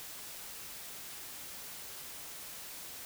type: silence
effects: white hiss -46 dBFS RMS until 3.05 s